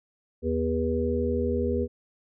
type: harmonic tone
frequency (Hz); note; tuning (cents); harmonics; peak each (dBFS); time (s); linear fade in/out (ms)
80.7; E2; -36; 1 / 3 / 5 / 6; -29 / -29 / -29 / -29; 0.42-1.88; 50
effects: none